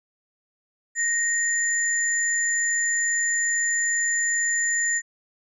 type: tone pair together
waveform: sine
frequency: 1864.7 / 7073 Hz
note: A#6 / A8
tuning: 0 / +8 cents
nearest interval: octave + major seventh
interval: 2308 cents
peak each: -23 / -24 dBFS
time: 0.95-5.02 s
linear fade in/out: 50 ms
effects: none